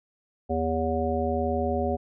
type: harmonic tone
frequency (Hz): 80.7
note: E2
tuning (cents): -36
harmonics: 1 / 3 / 5 / 7 / 9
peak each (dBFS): -30 / -30 / -30 / -30 / -30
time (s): 0.49-1.97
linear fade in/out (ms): 20
effects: none